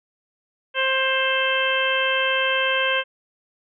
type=harmonic tone with a mistuned harmonic; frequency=528 Hz; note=C5; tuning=16 cents sharp; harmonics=1 / 2 / 3 / 4 / 5 / 6; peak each=-25 / -27 / -24 / -29 / -25 / -26 dBFS; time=0.74-3.04 s; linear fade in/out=50 ms; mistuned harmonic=6; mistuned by=-20 cents; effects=none